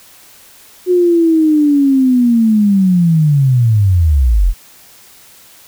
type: linear sweep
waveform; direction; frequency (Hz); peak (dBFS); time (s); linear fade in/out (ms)
sine; down; 365.2 to 37.63; -7; 0.86-4.54; 50
effects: white hiss -42 dBFS RMS until 5.67 s